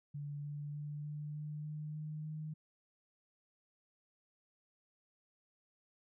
sine tone with pitch steps, 144.9 / 146.25 / 147.6 / 148.97 / 150.36 / 151.75 / 153.16 / 154.58 Hz, D3 / D3 / D3 / D3 / D3 / D#3 / D#3 / D#3, -23 / -7 / +9 / +25 / +41 / -43 / -27 / -11 cents, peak -40 dBFS, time 0.14-2.54 s, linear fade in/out 10 ms, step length 300 ms, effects none

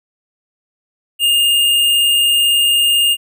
square tone, 2826 Hz, F7, 20 cents sharp, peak -11 dBFS, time 1.19-3.17 s, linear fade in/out 50 ms, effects none

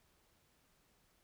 silence, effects pink hiss -73 dBFS RMS until 1.23 s

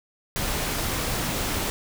pink noise, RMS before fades -27 dBFS, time 0.36-1.7 s, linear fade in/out 0 ms, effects none

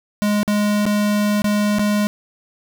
square tone with dropouts, 207.7 Hz, G#3, in tune, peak -16 dBFS, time 0.22-2.07 s, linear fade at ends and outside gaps 0 ms, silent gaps 0.431-0.478 / 0.855-0.864 / 1.419-1.443 / 1.785-1.794 s, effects none

